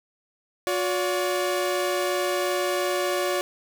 sawtooth tone pair together, 360.5 / 572.3 Hz, F#4 / D5, -45 / -45 cents, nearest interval minor sixth, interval 800 cents, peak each -22 dBFS, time 0.67-3.41 s, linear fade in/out 0 ms, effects none

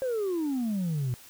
sine exponential sweep, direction down, 539 to 119 Hz, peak -24 dBFS, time 0.02-1.14 s, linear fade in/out 0 ms, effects tanh soft clip ceiling -25 dBFS + white hiss -51 dBFS RMS until 1.29 s

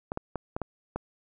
clicks, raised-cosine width 1 ms, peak -17 dBFS, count 6, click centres 0.119 / 0.174 / 0.357 / 0.565 / 0.617 / 0.96 s, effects none

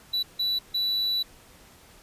triangle tone bursts at uneven times, 3951 Hz, B7, in tune, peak -22 dBFS, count 3, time 0.13-0.23 / 0.39-0.59 / 0.74-1.23 s, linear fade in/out 10 ms, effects pink hiss -53 dBFS RMS until 2.02 s + resampled to 32000 Hz

